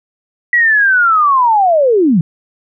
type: linear sweep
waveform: sine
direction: down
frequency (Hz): 1953 to 146.83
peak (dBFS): -7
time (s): 0.53-2.21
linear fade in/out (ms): 2
effects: none